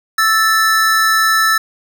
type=tone pair together; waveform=square; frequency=1318.5 / 1760 Hz; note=E6 / A6; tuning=0 / 0 cents; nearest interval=perfect fourth; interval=500 cents; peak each=-14 / -14 dBFS; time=0.18-1.58 s; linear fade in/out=5 ms; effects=none